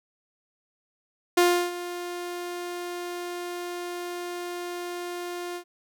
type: tone with ADSR envelope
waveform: sawtooth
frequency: 352.2 Hz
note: F4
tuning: 15 cents sharp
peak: -12 dBFS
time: 1.37-5.64 s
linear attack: 8 ms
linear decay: 330 ms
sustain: -16 dB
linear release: 82 ms
effects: none